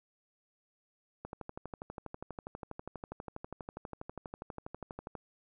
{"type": "click train", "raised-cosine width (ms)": 1, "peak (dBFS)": -27, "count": 49, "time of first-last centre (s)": [1.25, 5.152], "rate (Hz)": 12.3, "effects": []}